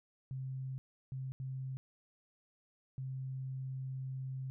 sine tone bursts at uneven times, 131.8 Hz, C3, 13 cents sharp, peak -38 dBFS, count 4, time 0.31-0.78 / 1.12-1.32 / 1.4-1.77 / 2.98-4.5 s, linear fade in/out 0 ms, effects none

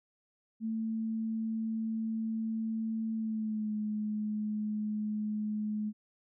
sine tone with pitch glide, 222.6 to 212.3 Hz, A3 to G#3, +20 to +38 cents, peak -31 dBFS, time 0.6-5.93 s, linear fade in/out 50 ms, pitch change -82 cents, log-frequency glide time 3.14-3.74 s, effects none

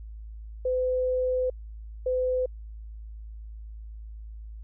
sine tone bursts at uneven times, 508 Hz, B4, 49 cents sharp, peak -23 dBFS, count 2, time 0.65-1.5 / 2.06-2.46 s, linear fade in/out 5 ms, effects added 54 Hz sine -38 dBFS peak until 4.63 s

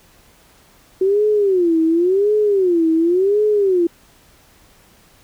sine tone with vibrato, 370 Hz, F#4, in tune, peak -12 dBFS, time 1.01-3.87 s, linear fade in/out 5 ms, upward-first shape sine, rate 0.92 Hz, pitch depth 240 cents each way, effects pink hiss -51 dBFS RMS until 5.23 s

